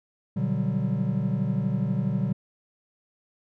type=chord; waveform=triangle; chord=G major seventh; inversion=first; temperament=just; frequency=122.5 / 147 / 183.75 / 196 Hz; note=B2 / D3 / F#3 / G3; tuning=-14 / +2 / -12 / 0 cents; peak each=-27 dBFS; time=0.36-2.33 s; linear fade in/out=10 ms; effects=none